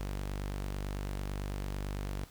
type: tone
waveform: sawtooth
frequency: 49 Hz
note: G1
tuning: in tune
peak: -31 dBFS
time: 0-2.24 s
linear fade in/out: 0 ms
effects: pink hiss -57 dBFS RMS until 2.3 s